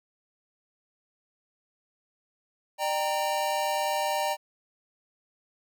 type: chord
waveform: square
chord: G minor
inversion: second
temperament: equal with one note detuned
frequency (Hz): 601.8 / 784 / 932.3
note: D5 / G5 / Bb5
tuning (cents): +42 / 0 / 0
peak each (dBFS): -31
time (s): 2.78-4.37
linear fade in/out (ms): 50
effects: none